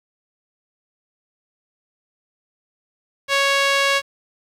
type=tone with band-pass filter; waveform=sawtooth; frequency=554.4 Hz; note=C#5; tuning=in tune; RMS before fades=-18 dBFS; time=3.28-4.02 s; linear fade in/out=50 ms; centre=2700 Hz; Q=0.8; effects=8-bit